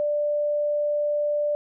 sine tone, 590 Hz, D5, 8 cents sharp, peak -21 dBFS, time 0-1.55 s, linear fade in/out 0 ms, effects none

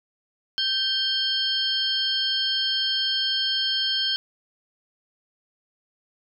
sine tone cluster, 1557 / 3166 / 4378 / 5210 Hz, G6 / G7 / C#8 / E8, -12 / +17 / -22 / -21 cents, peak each -32 / -24 / -27 / -31 dBFS, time 0.58-4.16 s, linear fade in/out 0 ms, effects none

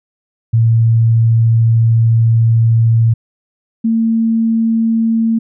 sine tone pair in turn, 114.2 / 226.1 Hz, A#2 / A3, -35 / +47 cents, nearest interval octave, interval 1182 cents, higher second, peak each -7 / -10 dBFS, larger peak first, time 0.53-3.14 / 3.84-5.39 s, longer first, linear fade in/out 10 ms, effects none

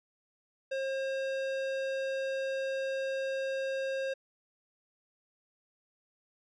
square tone, 536 Hz, C5, 42 cents sharp, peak -32 dBFS, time 0.71-4.14 s, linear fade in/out 10 ms, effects low-pass 4000 Hz 12 dB/octave

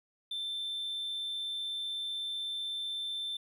triangle tone, 3552 Hz, A7, 16 cents sharp, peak -32 dBFS, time 0.31-3.37 s, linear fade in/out 5 ms, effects tanh soft clip ceiling -28 dBFS

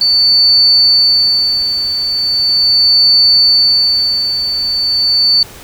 sine tone with tremolo, 4500 Hz, C#8, 25 cents sharp, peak -5 dBFS, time 0.01-5.43 s, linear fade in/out 2 ms, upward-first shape sine, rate 0.39 Hz, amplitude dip 60%, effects pink hiss -34 dBFS RMS until 5.63 s

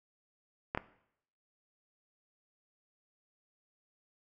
clicks, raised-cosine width 0.5 ms, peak -17 dBFS, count 2, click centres 0.749 / 0.775 s, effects noise-tail reverb RT60 0.7 s tail -17 dB re dry

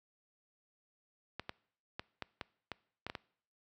clicks, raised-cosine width 0.3 ms, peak -23 dBFS, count 9, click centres 1.396 / 1.494 / 1.995 / 2.223 / 2.412 / 2.717 / 3.066 / 3.099 / 3.152 s, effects noise-tail reverb RT60 0.6 s tail -23 dB re dry + high-pass 60 Hz 12 dB/octave

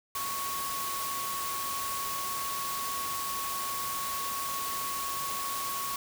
sine tone in noise, 1108.7 Hz, C#6, in tune, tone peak -34 dBFS, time 0.15-5.96 s, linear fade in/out 2 ms, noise white, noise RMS -36 dBFS, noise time 0.15-5.96 s, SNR -1 dB, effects none

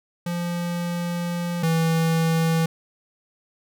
square tone pair in turn, 173.3 / 163.52 Hz, F3 / E3, -13 / -14 cents, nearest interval minor second, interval 101 cents, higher first, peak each -25 / -19 dBFS, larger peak second, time 0.26-1.63 / 1.63-2.66 s, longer first, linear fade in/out 5 ms, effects none

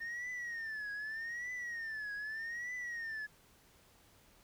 sine tone with vibrato, 1819 Hz, A#6, 43 cents flat, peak -36 dBFS, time 0-3.27 s, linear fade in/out 20 ms, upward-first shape triangle, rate 0.82 Hz, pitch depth 170 cents each way, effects tanh soft clip ceiling -38 dBFS + pink hiss -65 dBFS RMS until 4.43 s

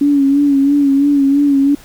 sine tone with vibrato, 281.1 Hz, C#4, 24 cents sharp, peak -8 dBFS, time 0.01-1.75 s, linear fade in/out 5 ms, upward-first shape sine, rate 3 Hz, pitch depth 48 cents each way, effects pink hiss -41 dBFS RMS until 1.84 s

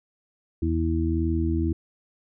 harmonic tone, 81.9 Hz, E2, 11 cents flat, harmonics 1 / 2 / 3 / 4, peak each -24 / -33 / -30 / -26 dBFS, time 0.62-1.73 s, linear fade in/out 5 ms, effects none

